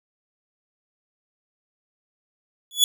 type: tone with exponential growth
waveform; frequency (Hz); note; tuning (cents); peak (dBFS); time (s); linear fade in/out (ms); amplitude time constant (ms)
sawtooth; 3412; G#7; +46; -7; 2.71-2.84; 1; 28
effects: none